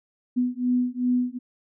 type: beating tone pair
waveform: sine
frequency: 246.9 / 249.5 Hz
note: B3 / B3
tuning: 0 / +18 cents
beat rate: 2.6 Hz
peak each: -24 dBFS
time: 0.36-1.39 s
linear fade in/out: 20 ms
effects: none